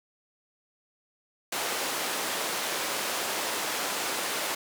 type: band-pass noise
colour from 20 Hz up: pink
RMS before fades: -31 dBFS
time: 1.52-4.55 s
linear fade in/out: 5 ms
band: 450 to 14000 Hz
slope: 12 dB/octave
effects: none